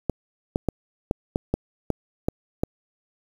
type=clicks; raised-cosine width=2 ms; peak=-8 dBFS; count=9; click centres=0.097 / 0.559 / 0.687 / 1.111 / 1.359 / 1.54 / 1.903 / 2.285 / 2.635 s; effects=7-bit